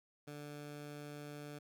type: tone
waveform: 15% pulse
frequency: 146.83 Hz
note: D3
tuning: in tune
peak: -40 dBFS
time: 0.27-1.59 s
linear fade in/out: 10 ms
effects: none